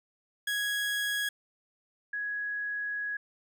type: tone pair in turn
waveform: 30% pulse / sine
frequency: 1661.2 / 1669.3 Hz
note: G#6 / G#6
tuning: 0 / +8 cents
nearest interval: unison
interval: 8 cents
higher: second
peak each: -26 / -31 dBFS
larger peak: first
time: 0.47-1.29 / 2.13-3.17 s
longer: second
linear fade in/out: 5 ms
effects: none